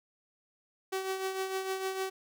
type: tone with tremolo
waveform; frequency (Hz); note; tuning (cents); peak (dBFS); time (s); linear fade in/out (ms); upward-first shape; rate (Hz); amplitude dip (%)
sawtooth; 381.1; G4; -49; -26; 0.92-2.1; 10; triangle; 6.6; 60
effects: none